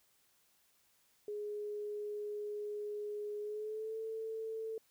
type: tone with pitch glide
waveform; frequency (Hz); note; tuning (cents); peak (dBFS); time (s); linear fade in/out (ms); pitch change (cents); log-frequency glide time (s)
sine; 416.9 to 444.2; G#4 to A4; +7 to +16; -38; 1.28-4.78; 2; +109; 3.41-3.97
effects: white hiss -72 dBFS RMS until 4.9 s